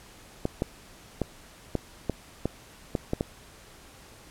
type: clicks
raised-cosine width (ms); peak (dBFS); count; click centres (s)
2; -12; 9; 0.454 / 0.621 / 1.217 / 1.753 / 2.097 / 2.456 / 2.952 / 3.134 / 3.209
effects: pink hiss -51 dBFS RMS until 4.3 s + low-pass 12000 Hz 12 dB/octave